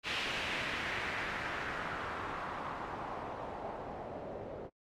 white noise with low-pass filter sweep, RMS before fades -40 dBFS, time 0.03-4.7 s, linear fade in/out 50 ms, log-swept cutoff 2900 to 520 Hz, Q 2, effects noise-tail reverb RT60 0.1 s tail -26 dB re dry + AAC 48 kbps

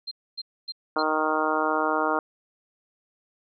sine tone bursts, 4168 Hz, C8, 7 cents flat, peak -30 dBFS, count 4, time 0.07-1.026 s, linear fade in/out 10 ms, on 44 ms, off 260 ms
harmonic tone, 155.56 Hz, D#3, in tune, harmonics 2 / 3 / 4 / 5 / 6 / 7 / 8 / 9, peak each -30 / -30 / -30 / -30 / -30 / -30 / -30 / -30 dBFS, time 0.96-2.19 s, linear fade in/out 2 ms
effects none

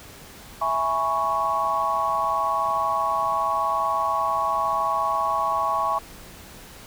sine chord, C# minor seventh, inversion first, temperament equal, 659.3 / 830.6 / 987.8 / 1108.7 Hz, E5 / G#5 / B5 / C#6, 0 / 0 / 0 / 0 cents, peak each -29 / -27 / -29 / -23 dBFS, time 0.61-5.99 s, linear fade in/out 10 ms, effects pink hiss -44 dBFS RMS until 6.86 s

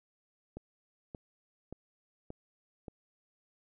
click train, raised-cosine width 2 ms, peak -29 dBFS, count 5, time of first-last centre 0.57-2.882 s, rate 1.73 Hz, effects none

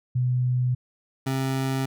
sine / 25% pulse tone pair in turn, 125.3 / 133.37 Hz, B2 / C3, +25 / +34 cents, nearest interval minor second, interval 109 cents, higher second, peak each -20 dBFS, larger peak neither, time 0.15-0.75 / 1.26-1.86 s, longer neither, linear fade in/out 10 ms, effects none

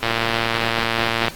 click train, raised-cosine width 0.3 ms, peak -3 dBFS, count 145, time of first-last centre 0.03-1.282 s, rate 115 Hz, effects pink hiss -39 dBFS RMS until 1.35 s + AAC 64 kbps

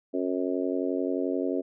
harmonic tone, 91.4 Hz, F#2, 21 cents flat, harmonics 3 / 4 / 5 / 6 / 7, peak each -29 / -31 / -33 / -35 / -36 dBFS, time 0.13-1.62 s, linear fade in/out 20 ms, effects none

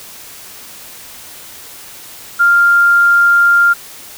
sine tone, 1397 Hz, F6, in tune, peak -6 dBFS, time 2.39-3.74 s, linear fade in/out 20 ms, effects white hiss -34 dBFS RMS until 4.17 s

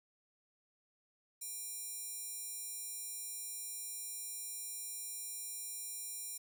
square tone with high-pass filter, 800 Hz, G5, 35 cents sharp, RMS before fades -44 dBFS, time 1.41-6.38 s, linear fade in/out 10 ms, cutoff 8400 Hz, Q 1.9, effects 12-bit

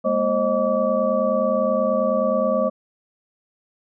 sine tone cluster, 206.8 / 236.6 / 532 / 621 / 1150 Hz, G#3 / A#3 / C5 / D#5 / D6, -7 / +26 / +29 / -3 / -37 cents, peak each -26 / -27 / -21 / -22 / -27 dBFS, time 0.04-2.7 s, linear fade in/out 20 ms, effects none

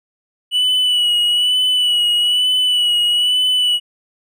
triangle tone with vibrato, 2951 Hz, F#7, 5 cents flat, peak -11 dBFS, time 0.51-3.8 s, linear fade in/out 50 ms, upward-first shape sine, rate 1.1 Hz, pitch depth 33 cents each way, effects none

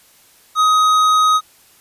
sine tone with tanh clipping, 1258 Hz, D#6, 19 cents sharp, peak -12 dBFS, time 0.55-1.41 s, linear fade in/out 50 ms, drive 12 dB, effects white hiss -50 dBFS RMS until 1.8 s + resampled to 32000 Hz

